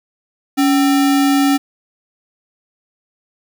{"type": "tone with sample-and-hold", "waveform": "sine", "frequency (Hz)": 280, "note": "C#4", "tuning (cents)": 18, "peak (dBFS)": -10, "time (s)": [0.57, 1.58], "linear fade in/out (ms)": 20, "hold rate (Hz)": 1050, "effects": []}